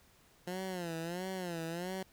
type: tone with vibrato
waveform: 15% pulse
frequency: 175.9 Hz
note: F3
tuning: 13 cents sharp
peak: -31 dBFS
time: 0.47-2.03 s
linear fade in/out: 5 ms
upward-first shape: sine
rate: 1.5 Hz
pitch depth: 130 cents each way
effects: pink hiss -65 dBFS RMS until 2.12 s